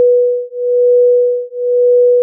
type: beating tone pair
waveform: sine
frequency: 489.7 / 490.7 Hz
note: B4 / B4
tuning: -15 / -11 cents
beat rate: 1 Hz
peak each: -11 dBFS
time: 0-2.22 s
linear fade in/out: 0 ms
effects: none